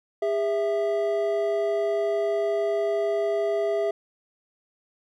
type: tone pair together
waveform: triangle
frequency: 405.8 / 659.3 Hz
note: G#4 / E5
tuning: -40 / 0 cents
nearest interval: minor sixth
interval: 840 cents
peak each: -23 / -23 dBFS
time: 0.22-3.91 s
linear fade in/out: 5 ms
effects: none